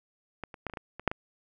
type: clicks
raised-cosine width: 0.5 ms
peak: -21 / -28 / -17 / -27 / -24 / -22 / -25 / -8 / -18 dBFS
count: 9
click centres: 0.437 / 0.542 / 0.667 / 0.698 / 0.737 / 0.772 / 0.996 / 1.077 / 1.115 s
effects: none